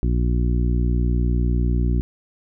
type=harmonic tone; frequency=60 Hz; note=B1; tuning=49 cents flat; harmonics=1 / 2 / 3 / 4 / 5 / 6; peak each=-18 / -24 / -28 / -30 / -32 / -34 dBFS; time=0.03-2.01 s; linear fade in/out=0 ms; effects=none